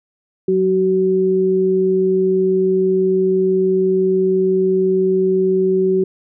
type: tone pair together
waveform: sine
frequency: 185.05 / 377 Hz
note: F#3 / F#4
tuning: 0 / +32 cents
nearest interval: octave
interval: 1232 cents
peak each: -20 / -13 dBFS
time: 0.48-6.04 s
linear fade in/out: 5 ms
effects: none